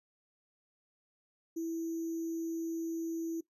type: tone with sample-and-hold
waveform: sine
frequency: 329.6 Hz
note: E4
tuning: in tune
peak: -33 dBFS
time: 1.56-3.41 s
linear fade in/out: 10 ms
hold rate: 6300 Hz
effects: noise-tail reverb RT60 0.1 s tail -17 dB re dry + resampled to 32000 Hz